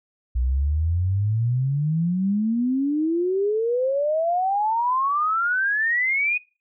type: exponential sweep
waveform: sine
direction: up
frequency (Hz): 59.4 to 2500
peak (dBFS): -19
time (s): 0.35-6.38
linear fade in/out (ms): 10
effects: noise-tail reverb RT60 0.3 s tail -22 dB re dry